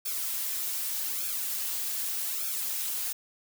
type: noise with flanger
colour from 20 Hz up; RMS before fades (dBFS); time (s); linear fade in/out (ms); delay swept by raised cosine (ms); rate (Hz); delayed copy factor
blue; -32; 0.05-3.13; 10; 1 to 5.3; 0.83; -0.8
effects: none